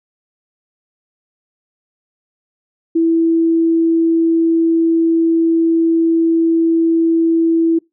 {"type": "tone", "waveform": "sine", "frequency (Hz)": 329.6, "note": "E4", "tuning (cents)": 0, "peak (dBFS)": -10, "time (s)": [2.95, 7.79], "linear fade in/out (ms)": 10, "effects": ["noise-tail reverb RT60 0.2 s tail -25 dB re dry"]}